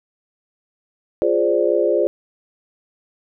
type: chord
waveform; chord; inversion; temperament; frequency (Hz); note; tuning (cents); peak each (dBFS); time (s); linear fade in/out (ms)
sine; D half-diminished seventh; first; equal; 349.2 / 415.3 / 523.3 / 587.3; F4 / Ab4 / C5 / D5; 0 / 0 / 0 / 0; -20; 1.22-2.07; 0
effects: none